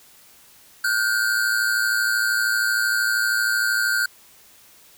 square tone pair together, 1435.1 / 1548 Hz, F6 / G6, +47 / -22 cents, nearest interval minor second, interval 131 cents, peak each -23 / -22 dBFS, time 0.84-4.06 s, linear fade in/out 5 ms, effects white hiss -51 dBFS RMS until 4.97 s

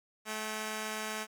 5% pulse tone pair together, 216.4 / 771.2 Hz, A3 / G5, -29 / -28 cents, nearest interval octave + minor seventh, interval 2201 cents, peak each -25 / -31 dBFS, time 0.25-1.27 s, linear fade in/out 50 ms, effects none

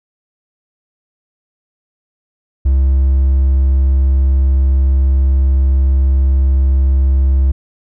triangle tone with hard clipping, 67 Hz, C2, 42 cents sharp, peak -9 dBFS, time 2.65-7.52 s, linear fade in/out 10 ms, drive 5 dB, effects none

